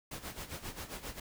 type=noise with tremolo; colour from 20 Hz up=pink; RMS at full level=-41 dBFS; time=0.11-1.2 s; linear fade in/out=5 ms; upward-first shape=sine; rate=7.5 Hz; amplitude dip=75%; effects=none